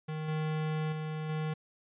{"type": "tone with level steps", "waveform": "square", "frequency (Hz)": 155.56, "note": "D#3", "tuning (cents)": 0, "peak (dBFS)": [-35, -31, -35, -32], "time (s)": [0.08, 1.54], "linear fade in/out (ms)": 10, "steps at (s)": [0.28, 0.92, 1.29], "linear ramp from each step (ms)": 5, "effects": ["resampled to 8000 Hz"]}